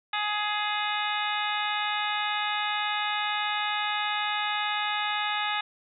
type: harmonic tone with a mistuned harmonic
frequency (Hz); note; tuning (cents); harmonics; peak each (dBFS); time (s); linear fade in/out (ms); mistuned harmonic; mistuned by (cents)
418.3; G#4; +12; 2 / 3 / 4 / 5 / 6 / 7 / 8 / 9; -31 / -33 / -34 / -35 / -36 / -36 / -37 / -38; 0.13-5.61; 5; 8; +78
effects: none